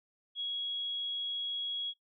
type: tone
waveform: sine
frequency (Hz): 3322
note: G#7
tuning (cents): 0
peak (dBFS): -33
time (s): 0.35-1.94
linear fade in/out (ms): 50
effects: noise-tail reverb RT60 0.1 s tail -20 dB re dry